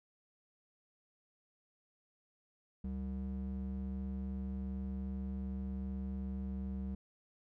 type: ring-modulated tone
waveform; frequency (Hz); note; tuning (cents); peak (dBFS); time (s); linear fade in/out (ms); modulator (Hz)
triangle; 132.1; C3; +17; -32; 2.84-6.95; 5; 61.3
effects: none